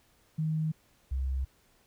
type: tone pair in turn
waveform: sine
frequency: 157 / 66.01 Hz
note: D#3 / C2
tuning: +16 / +16 cents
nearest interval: octave + minor third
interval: 1500 cents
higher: first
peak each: -27 / -28 dBFS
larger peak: first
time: 0.38-0.72 / 1.11-1.45 s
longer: neither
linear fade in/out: 10 ms
effects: pink hiss -66 dBFS RMS until 1.86 s